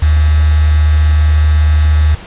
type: tone with quantisation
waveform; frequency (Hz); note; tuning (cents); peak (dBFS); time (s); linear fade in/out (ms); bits
sine; 76.2; D#2; -36; -6; 0.02-2.15; 5; 4
effects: pink hiss -32 dBFS RMS until 2.26 s + resampled to 8000 Hz